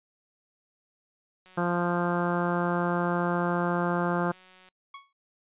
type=click train; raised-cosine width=0.2 ms; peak=-37 dBFS; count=598; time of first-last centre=1.46-4.687 s; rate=185 Hz
type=harmonic tone; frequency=174.61 Hz; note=F3; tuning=in tune; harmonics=1 / 2 / 3 / 4 / 5 / 6 / 7 / 8 / 9; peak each=-28 / -31 / -33 / -34 / -35 / -36 / -36 / -37 / -38 dBFS; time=1.57-4.32 s; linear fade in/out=10 ms
type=tone with exponential decay; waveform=sawtooth; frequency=1108.7 Hz; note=C#6; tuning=in tune; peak=-34 dBFS; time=4.94-5.13 s; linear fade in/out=5 ms; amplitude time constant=40 ms
effects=noise-tail reverb RT60 0.1 s tail -25 dB re dry + resampled to 8000 Hz